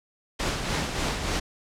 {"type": "noise with tremolo", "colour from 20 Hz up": "pink", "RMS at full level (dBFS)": -26, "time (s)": [0.39, 1.4], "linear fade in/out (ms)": 10, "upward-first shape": "sine", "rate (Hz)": 3.4, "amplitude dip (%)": 45, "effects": ["low-pass 7000 Hz 12 dB/octave"]}